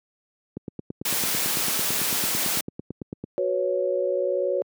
click train, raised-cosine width 3 ms, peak -17 dBFS, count 25, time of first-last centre 0.57-3.24 s, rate 8.99 Hz
white noise, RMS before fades -25 dBFS, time 1.05-2.61 s, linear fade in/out 5 ms
sine chord, F# suspended fourth, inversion none, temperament equal, 370 / 493.9 / 554.4 Hz, F#4 / B4 / C#5, 0 / 0 / 0 cents, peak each -27 / -28 / -24 dBFS, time 3.38-4.62 s, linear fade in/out 0 ms
effects high-pass 150 Hz 12 dB/octave

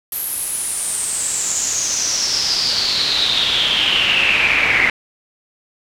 brown noise with band-pass filter sweep, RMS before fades -18 dBFS, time 0.12-4.9 s, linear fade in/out 2 ms, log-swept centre 12000 to 2100 Hz, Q 8, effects none

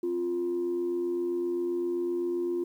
sine tone pair together, 261.9 / 349.6 Hz, C4 / F4, +2 / +2 cents, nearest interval perfect fourth, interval 500 cents, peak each -36 / -26 dBFS, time 0.03-2.64 s, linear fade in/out 5 ms, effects tanh soft clip ceiling -23 dBFS + 10-bit

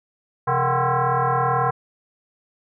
sine tone with frequency modulation, 130.81 Hz, C3, in tune, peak -17 dBFS, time 0.47-1.71 s, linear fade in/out 10 ms, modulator 300 Hz, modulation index 4.1, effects none

